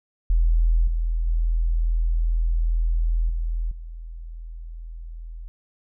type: tone with level steps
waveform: sine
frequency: 41.2 Hz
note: E1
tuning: in tune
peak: -15 / -20 / -18 / -22 / -33 dBFS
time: 0.3-5.48 s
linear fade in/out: 0 ms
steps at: 0.87 / 1.27 / 3.29 / 3.71 s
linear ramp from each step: 5 ms
effects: none